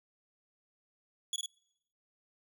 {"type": "tone with echo", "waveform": "25% pulse", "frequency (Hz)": 3374, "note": "G#7", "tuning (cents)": 27, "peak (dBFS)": -28, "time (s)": [1.33, 1.36], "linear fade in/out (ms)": 2, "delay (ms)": 50, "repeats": 2, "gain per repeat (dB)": -2, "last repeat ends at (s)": 1.46, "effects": ["noise-tail reverb RT60 0.8 s tail -25 dB re dry"]}